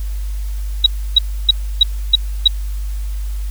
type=tone bursts; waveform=sine; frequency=3855 Hz; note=B7; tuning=43 cents flat; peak=-4 dBFS; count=6; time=0.84-2.478 s; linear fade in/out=5 ms; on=23 ms; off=300 ms; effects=added 50 Hz sine -19 dBFS peak until 3.5 s + white hiss -42 dBFS RMS until 3.5 s